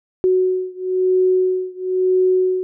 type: beating tone pair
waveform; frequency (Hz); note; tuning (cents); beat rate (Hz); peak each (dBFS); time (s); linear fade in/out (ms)
sine; 370 / 371; F#4 / F#4; 0 / +5; 1; -17 / -18; 0.24-2.63; 0
effects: none